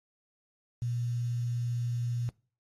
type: tone with quantisation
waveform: sine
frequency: 120 Hz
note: B2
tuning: 49 cents flat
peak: -29 dBFS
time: 0.82-2.29 s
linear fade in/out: 0 ms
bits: 9
effects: noise-tail reverb RT60 0.4 s tail -23 dB re dry + AAC 32 kbps